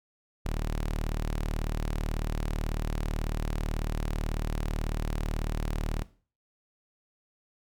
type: tone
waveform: sawtooth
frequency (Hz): 38.15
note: D#1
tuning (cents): -33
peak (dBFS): -25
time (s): 0.45-6.03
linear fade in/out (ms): 10
effects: noise-tail reverb RT60 0.4 s tail -17 dB re dry